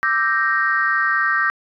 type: chord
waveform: sine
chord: E half-diminished seventh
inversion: third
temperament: equal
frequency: 1174.7 / 1318.5 / 1568 / 1864.7 Hz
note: D6 / E6 / G6 / Bb6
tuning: 0 / 0 / 0 / 0 cents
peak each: -22 / -24 / -19 / -20 dBFS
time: 0.03-1.5 s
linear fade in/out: 0 ms
effects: tanh soft clip ceiling -6 dBFS